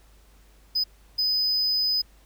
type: tone bursts at uneven times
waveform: triangle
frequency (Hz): 5010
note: D#8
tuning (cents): +11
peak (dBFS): -20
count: 2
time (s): 0.75-0.84 / 1.18-2.02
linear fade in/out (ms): 10
effects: added 50 Hz sine -53 dBFS peak until 2.25 s + pink hiss -60 dBFS RMS until 2.25 s